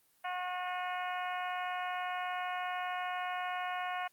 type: harmonic tone with a mistuned harmonic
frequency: 362.6 Hz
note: F#4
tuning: 35 cents flat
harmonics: 2 / 3 / 4 / 5 / 6 / 7 / 8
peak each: -37 / -41 / -43 / -45 / -47 / -48 / -49 dBFS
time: 0.24-4.08 s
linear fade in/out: 10 ms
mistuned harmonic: 7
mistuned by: -32 cents
effects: white hiss -70 dBFS RMS until 4.12 s + Opus 32 kbps